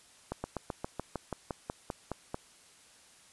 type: slowing click train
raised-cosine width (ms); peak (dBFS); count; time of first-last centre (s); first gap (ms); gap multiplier
1; -20; 13; 0.32-2.344; 120; 1.06
effects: white hiss -59 dBFS RMS until 3.32 s + resampled to 24000 Hz